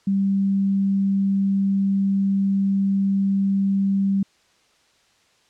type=tone; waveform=sine; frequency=196 Hz; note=G3; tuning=in tune; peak=-17 dBFS; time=0.07-4.23 s; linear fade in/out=5 ms; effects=white hiss -60 dBFS RMS until 5.49 s + low-pass 6000 Hz 12 dB/octave